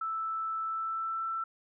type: tone with pitch glide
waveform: sine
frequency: 1318.5 to 1333.8 Hz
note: E6 to E6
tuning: 0 to +20 cents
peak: -31 dBFS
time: 0.01-1.44 s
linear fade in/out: 5 ms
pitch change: +20 cents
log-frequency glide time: 0.63-1.26 s
effects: none